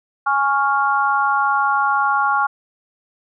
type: chord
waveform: sine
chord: Db major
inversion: second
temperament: equal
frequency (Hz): 830.6 / 1108.7 / 1396.9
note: Ab5 / Db6 / F6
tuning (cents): 0 / 0 / 0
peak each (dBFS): -19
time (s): 0.26-2.47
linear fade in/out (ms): 10
effects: none